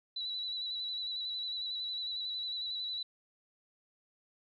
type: tone with vibrato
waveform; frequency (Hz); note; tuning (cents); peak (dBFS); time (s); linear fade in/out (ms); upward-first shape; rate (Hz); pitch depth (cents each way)
sine; 3951; B7; 0; -35; 0.16-3.03; 5; square; 11; 23
effects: none